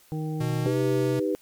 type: harmonic tone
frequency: 155.8 Hz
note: D#3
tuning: 3 cents sharp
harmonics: 1 / 2 / 3 / 5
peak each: -28 / -34 / -38 / -42 dBFS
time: 0.12-0.67 s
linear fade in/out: 0 ms
type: tone with pitch glide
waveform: square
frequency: 123.4 to 130.14 Hz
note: B2 to C3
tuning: -1 to -9 cents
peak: -27 dBFS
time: 0.4-1.2 s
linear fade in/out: 10 ms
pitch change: +92 cents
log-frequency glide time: 0.62-0.78 s
type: chord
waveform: sine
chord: Eb augmented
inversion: none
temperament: equal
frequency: 311.1 / 392 / 493.9 Hz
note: Eb4 / G4 / B4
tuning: 0 / 0 / 0 cents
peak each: -27 / -27 / -28 dBFS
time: 0.66-1.35 s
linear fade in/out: 0 ms
effects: white hiss -57 dBFS RMS until 1.41 s + MP3 96 kbps